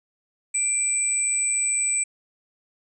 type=tone pair together; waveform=sine; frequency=2356 / 7987 Hz; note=D7 / B8; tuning=+5 / +18 cents; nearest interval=octave + major sixth; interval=2113 cents; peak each=-29 / -21 dBFS; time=0.54-2.04 s; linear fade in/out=10 ms; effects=none